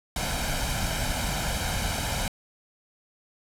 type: noise with comb filter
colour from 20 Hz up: pink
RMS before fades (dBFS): -28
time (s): 0.16-2.28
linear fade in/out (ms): 2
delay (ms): 1.3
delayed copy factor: +0.65
effects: low-pass 12000 Hz 12 dB/octave